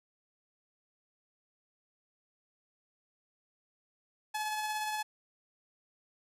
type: tone with tremolo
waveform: sawtooth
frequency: 855 Hz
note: A5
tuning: 50 cents flat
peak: -28 dBFS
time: 4.34-5.03 s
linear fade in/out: 10 ms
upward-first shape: sine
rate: 17 Hz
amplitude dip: 30%
effects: resampled to 32000 Hz